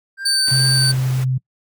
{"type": "tone with vibrato", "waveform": "triangle", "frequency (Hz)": 1567, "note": "G6", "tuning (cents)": -1, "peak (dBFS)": -24, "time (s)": [0.17, 0.95], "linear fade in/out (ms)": 50, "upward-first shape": "sine", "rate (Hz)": 2.5, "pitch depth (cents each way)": 30}
{"type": "tone", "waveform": "35% pulse", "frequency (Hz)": 4571, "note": "D8", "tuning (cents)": -48, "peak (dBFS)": -14, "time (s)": [0.25, 0.92], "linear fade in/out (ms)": 10}
{"type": "noise", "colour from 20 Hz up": "pink", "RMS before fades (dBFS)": -33, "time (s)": [0.46, 1.25], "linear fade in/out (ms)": 20}
{"type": "tone with pitch glide", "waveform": "sine", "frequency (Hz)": [130.81, 129.38], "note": ["C3", "C3"], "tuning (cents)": [0, -19], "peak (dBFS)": -15, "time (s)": [0.51, 1.38], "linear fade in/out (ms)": 10, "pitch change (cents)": -19, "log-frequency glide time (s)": [0.74, 1.13]}
{"effects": ["noise-tail reverb RT60 0.1 s tail -23 dB re dry", "high-pass 80 Hz 12 dB/octave"]}